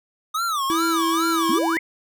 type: tone with vibrato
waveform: square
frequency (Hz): 1218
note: D#6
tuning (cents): -37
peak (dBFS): -22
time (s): 0.34-1.59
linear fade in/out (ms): 10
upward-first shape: sine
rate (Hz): 2.4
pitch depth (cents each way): 220
type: tone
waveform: square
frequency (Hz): 329.6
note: E4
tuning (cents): 0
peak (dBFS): -22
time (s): 0.7-1.77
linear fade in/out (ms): 0
type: exponential sweep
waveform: sine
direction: up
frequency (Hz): 207.7 to 2245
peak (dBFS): -22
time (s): 1.49-1.79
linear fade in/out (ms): 5
effects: none